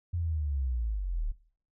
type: linear sweep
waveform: sine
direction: down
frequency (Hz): 88.5 to 34.65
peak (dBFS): -28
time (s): 0.13-1.32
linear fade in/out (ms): 10
effects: noise-tail reverb RT60 0.5 s tail -18 dB re dry